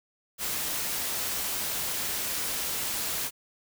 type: noise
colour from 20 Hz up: white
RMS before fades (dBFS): -31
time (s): 0.38-3.31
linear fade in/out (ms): 50
effects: none